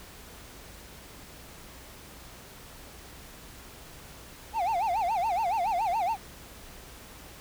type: tone with vibrato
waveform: triangle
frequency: 793 Hz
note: G5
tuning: 20 cents sharp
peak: -23 dBFS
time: 4.53-6.17 s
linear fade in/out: 50 ms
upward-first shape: sine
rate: 7.1 Hz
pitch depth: 250 cents each way
effects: added 60 Hz sine -55 dBFS peak until 7.4 s + pink hiss -48 dBFS RMS until 7.4 s